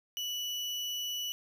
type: tone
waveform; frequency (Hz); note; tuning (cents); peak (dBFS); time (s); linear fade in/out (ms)
35% pulse; 2955; F#7; -3; -32; 0.17-1.32; 0
effects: none